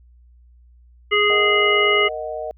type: harmonic tone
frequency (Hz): 415.3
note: G#4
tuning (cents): 0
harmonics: 1 / 3 / 5 / 7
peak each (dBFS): -19 / -21 / -18 / -21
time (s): 1.11-2.09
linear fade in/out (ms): 20
type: chord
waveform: sine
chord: D# minor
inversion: second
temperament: equal with one note detuned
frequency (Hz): 464.3 / 622.3 / 740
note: A#4 / D#5 / F#5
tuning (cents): -7 / 0 / 0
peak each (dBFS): -31 / -27 / -32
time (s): 1.3-2.51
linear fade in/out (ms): 0
effects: added 60 Hz sine -47 dBFS peak until 2.57 s